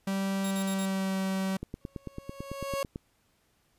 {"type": "tone with pitch glide", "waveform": "45% pulse", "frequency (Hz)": [194.5, 191.27], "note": ["G3", "G3"], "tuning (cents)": [-13, -42], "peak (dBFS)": -28, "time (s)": [0.07, 1.57], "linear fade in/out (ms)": 5, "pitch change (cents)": -29, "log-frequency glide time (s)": [0.44, 1.17]}
{"type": "tone bursts", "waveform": "5% pulse", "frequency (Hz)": 3729, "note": "A#7", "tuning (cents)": 0, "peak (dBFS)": -29, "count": 4, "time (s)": [0.44, 0.857], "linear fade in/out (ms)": 5, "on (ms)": 72, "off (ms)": 43}
{"type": "click train", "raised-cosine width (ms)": 3, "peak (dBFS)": -23, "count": 13, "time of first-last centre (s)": [1.63, 2.959], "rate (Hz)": 9.03}
{"type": "tone with exponential growth", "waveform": "30% pulse", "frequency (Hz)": 552, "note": "C#5", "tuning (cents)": -7, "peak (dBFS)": -25, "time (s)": [1.81, 2.83], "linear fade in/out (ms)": 2, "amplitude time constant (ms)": 220}
{"effects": ["pink hiss -70 dBFS RMS until 3.78 s", "resampled to 32000 Hz"]}